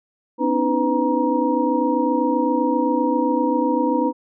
sine tone cluster, 252.6 / 285.3 / 313 / 501 / 943 Hz, B3 / C#4 / D#4 / B4 / A#5, +39 / +50 / +10 / +25 / +20 cents, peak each -23 dBFS, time 0.38-4.13 s, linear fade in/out 50 ms, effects none

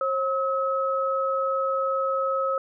sine tone pair together, 537.5 / 1285 Hz, C5 / E6, +47 / -45 cents, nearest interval octave + minor third, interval 1508 cents, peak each -25 dBFS, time 0.01-2.58 s, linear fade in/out 2 ms, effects none

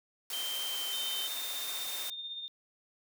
white noise, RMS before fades -39 dBFS, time 0.3-2.1 s, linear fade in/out 2 ms
sine tone with pitch glide, 3132 to 3091 Hz, G7 to G7, -2 to -25 cents, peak -35 dBFS, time 0.33-1.27 s, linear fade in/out 2 ms, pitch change -23 cents, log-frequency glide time 0.69-0.94 s
sine tone with tremolo, 3637 Hz, A#7, 43 cents flat, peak -36 dBFS, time 0.93-2.48 s, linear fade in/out 0 ms, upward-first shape triangle, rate 16 Hz, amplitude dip 50%
effects high-pass 400 Hz 12 dB/octave

